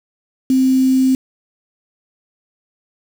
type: tone with quantisation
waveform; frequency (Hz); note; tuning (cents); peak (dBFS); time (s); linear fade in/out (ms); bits
sine; 261.3; C4; -2; -10; 0.5-1.15; 2; 5
effects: none